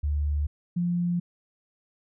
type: tone pair in turn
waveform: sine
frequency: 73.42 / 174.62 Hz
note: D2 / F3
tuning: 0 / 0 cents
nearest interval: octave + minor third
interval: 1500 cents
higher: second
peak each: -23 dBFS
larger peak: neither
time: 0.03-0.47 / 0.76-1.2 s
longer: neither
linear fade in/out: 10 ms
effects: none